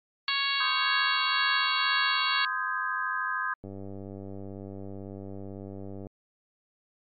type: harmonic tone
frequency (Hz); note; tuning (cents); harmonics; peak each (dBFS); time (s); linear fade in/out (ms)
554.4; C#5; 0; 2 / 3 / 4 / 5 / 6 / 7 / 8; -33 / -33 / -33 / -33 / -33 / -33 / -33; 0.28-2.45; 2
type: chord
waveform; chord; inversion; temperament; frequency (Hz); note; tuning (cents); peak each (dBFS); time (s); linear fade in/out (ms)
sine; Ab major seventh; first; equal with one note detuned; 1032.1 / 1244.5 / 1568 / 1661.2; C6 / Eb6 / G6 / Ab6; -24 / 0 / 0 / 0; -33; 0.6-3.54; 5
type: click train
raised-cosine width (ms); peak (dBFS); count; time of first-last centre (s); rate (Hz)
2; -28; 239; 3.64-6.069; 98
effects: MP3 32 kbps